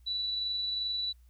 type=tone with amplitude modulation; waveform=sine; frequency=3951 Hz; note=B7; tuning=in tune; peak=-29 dBFS; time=0.06-1.13 s; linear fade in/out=20 ms; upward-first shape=sine; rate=22.7 Hz; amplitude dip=25%; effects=added 60 Hz sine -55 dBFS peak until 1.29 s + white hiss -74 dBFS RMS until 1.29 s